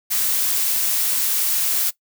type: noise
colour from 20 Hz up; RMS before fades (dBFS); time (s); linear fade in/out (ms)
blue; -20; 0.1-1.91; 20
effects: noise-tail reverb RT60 0.1 s tail -19 dB re dry